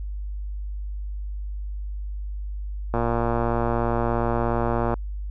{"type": "click train", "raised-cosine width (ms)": 1, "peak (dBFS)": -10, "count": 235, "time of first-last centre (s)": [2.94, 4.94], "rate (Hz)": 117, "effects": ["added 50 Hz sine -28 dBFS peak until 5.3 s"]}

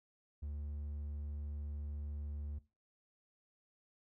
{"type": "tone", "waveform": "triangle", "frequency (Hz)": 73.2, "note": "D2", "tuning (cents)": -5, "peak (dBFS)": -38, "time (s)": [0.42, 2.59], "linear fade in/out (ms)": 10, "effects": ["noise-tail reverb RT60 0.3 s tail -18 dB re dry"]}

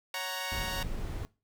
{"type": "chord", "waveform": "10% pulse", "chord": "F# major", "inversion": "second", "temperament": "equal", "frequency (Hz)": [554.4, 740, 932.3], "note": ["C#5", "F#5", "A#5"], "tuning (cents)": [0, 0, 0], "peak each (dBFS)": [-31, -31, -28], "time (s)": [0.14, 0.83], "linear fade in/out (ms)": 2}
{"type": "noise", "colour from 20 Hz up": "brown", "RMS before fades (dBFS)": -36, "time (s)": [0.52, 1.25], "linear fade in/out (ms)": 0}
{"effects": ["noise-tail reverb RT60 0.3 s tail -21 dB re dry"]}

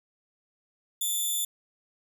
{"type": "tone with amplitude modulation", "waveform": "5% pulse", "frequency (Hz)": 3520, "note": "A7", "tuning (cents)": 0, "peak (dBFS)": -17, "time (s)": [1.01, 1.45], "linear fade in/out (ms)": 5, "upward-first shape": "sine", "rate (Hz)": 202, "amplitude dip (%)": 40, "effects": []}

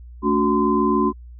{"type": "tone cluster", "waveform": "sine", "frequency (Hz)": [219.2, 286.1, 366.5, 1028], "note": ["A3", "D4", "F#4", "C6"], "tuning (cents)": [-6, -45, -16, -31], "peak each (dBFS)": -21, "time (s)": [0.22, 1.13], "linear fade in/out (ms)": 50, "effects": ["added 60 Hz sine -37 dBFS peak until 1.39 s"]}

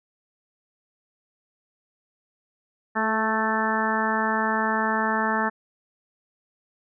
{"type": "harmonic tone with a mistuned harmonic", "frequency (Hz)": 220, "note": "A3", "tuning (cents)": 0, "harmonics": [1, 2, 3, 4, 5, 6, 7, 8], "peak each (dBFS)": [-28, -32, -32, -27, -30, -30, -32, -28], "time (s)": [2.95, 5.5], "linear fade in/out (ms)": 20, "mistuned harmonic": 2, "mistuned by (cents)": -19, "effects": []}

